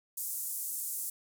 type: band-pass noise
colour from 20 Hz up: white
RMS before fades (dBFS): -37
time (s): 0.17-1.1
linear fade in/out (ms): 5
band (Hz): 7700 to 15000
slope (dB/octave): 24
effects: none